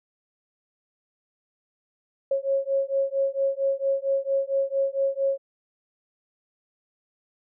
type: beating tone pair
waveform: sine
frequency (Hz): 544 / 548.4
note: C#5 / C#5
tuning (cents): -33 / -19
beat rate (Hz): 4.4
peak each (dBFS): -25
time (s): 2.31-5.38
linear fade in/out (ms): 5
effects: none